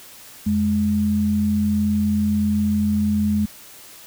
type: tone pair together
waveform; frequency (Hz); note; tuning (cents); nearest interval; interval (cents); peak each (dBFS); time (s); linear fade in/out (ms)
sine; 88.04 / 209.4; F2 / G#3; +14 / +15; octave + minor third; 1501; -25 / -17; 0.46-3.46; 10
effects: white hiss -43 dBFS RMS until 4.06 s